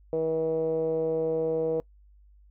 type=tone with low-pass filter; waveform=10% pulse; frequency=160.6 Hz; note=E3; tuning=45 cents flat; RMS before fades=-27 dBFS; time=0.13-1.8 s; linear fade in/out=0 ms; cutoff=510 Hz; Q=7; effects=noise-tail reverb RT60 0.1 s tail -24 dB re dry + added 50 Hz sine -53 dBFS peak until 2.5 s